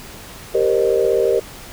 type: chord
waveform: sine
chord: C minor seventh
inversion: second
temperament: equal with one note detuned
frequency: 392 / 466.2 / 523.3 / 611.2 Hz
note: G4 / Bb4 / C5 / Eb5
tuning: 0 / 0 / 0 / -31 cents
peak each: -18 / -17 / -21 / -22 dBFS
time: 0.54-1.4 s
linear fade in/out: 10 ms
effects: pink hiss -37 dBFS RMS until 1.72 s